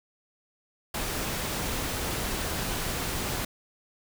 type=noise; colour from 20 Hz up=pink; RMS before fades=-31 dBFS; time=0.94-3.45 s; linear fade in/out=5 ms; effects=none